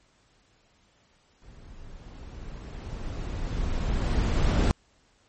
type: noise with level ramp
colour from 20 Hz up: brown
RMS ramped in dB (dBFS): -49 to -19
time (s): 1.42-4.71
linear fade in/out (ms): 0
effects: pink hiss -64 dBFS RMS until 5.28 s + MP3 32 kbps